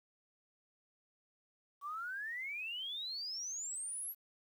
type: exponential sweep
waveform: sine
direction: up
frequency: 1117 to 12000 Hz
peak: -39 dBFS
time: 1.81-4.15 s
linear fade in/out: 50 ms
effects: 11-bit